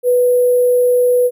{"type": "tone with sample-and-hold", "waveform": "sine", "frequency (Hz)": 493.9, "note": "B4", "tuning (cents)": 0, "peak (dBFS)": -9, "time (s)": [0.03, 1.31], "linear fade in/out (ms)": 50, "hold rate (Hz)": 11025, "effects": []}